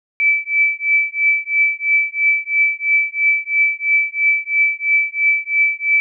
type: tone with tremolo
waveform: sine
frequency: 2313 Hz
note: D7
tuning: 27 cents flat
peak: -9 dBFS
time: 0.2-6 s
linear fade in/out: 0 ms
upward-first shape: triangle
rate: 3 Hz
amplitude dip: 100%
effects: none

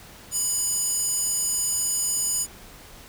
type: tone with high-pass filter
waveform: square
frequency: 987.8 Hz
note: B5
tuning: in tune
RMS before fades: -25 dBFS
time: 0.31-2.47 s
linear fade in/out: 50 ms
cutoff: 7500 Hz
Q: 5
effects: pink hiss -46 dBFS RMS until 3.08 s

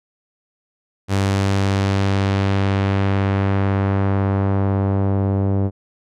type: tone with low-pass filter sweep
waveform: sawtooth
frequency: 98 Hz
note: G2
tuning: in tune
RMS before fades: -18 dBFS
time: 1.08-5.71 s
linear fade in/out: 50 ms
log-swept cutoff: 8900 to 550 Hz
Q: 0.82
effects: none

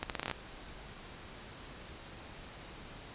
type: accelerating click train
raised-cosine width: 0.3 ms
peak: -18 dBFS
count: 9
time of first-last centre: 0.03-0.313 s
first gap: 68 ms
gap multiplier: 0.8
effects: pink hiss -49 dBFS RMS until 3.14 s + resampled to 8000 Hz

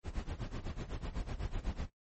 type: noise with tremolo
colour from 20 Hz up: brown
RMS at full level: -36 dBFS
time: 0.03-1.9 s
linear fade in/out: 50 ms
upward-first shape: sine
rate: 8 Hz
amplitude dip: 85%
effects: noise-tail reverb RT60 0.1 s tail -18 dB re dry + MP3 32 kbps

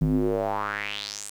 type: tone with band-pass filter sweep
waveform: square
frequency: 51.4 Hz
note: G#1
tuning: 17 cents flat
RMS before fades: -27 dBFS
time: 0.01-1.3 s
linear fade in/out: 5 ms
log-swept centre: 170 to 9100 Hz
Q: 4.1
effects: 9-bit

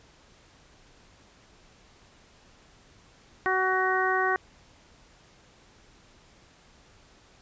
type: harmonic tone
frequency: 374.9 Hz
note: F#4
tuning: 23 cents sharp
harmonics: 1 / 2 / 3 / 4 / 5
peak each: -29 / -29 / -29 / -29 / -29 dBFS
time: 3.46-4.36 s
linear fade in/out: 0 ms
effects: pink hiss -57 dBFS RMS until 7.41 s + resampled to 16000 Hz

